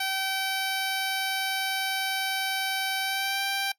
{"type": "tone with pitch glide", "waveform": "10% pulse", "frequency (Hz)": [770, 785.3], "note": ["G5", "G5"], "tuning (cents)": [-31, 3], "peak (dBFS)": -18, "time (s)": [0, 3.72], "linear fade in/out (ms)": 5, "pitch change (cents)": 34, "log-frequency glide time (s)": [3.01, 3.42], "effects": ["noise-tail reverb RT60 0.1 s tail -20 dB re dry"]}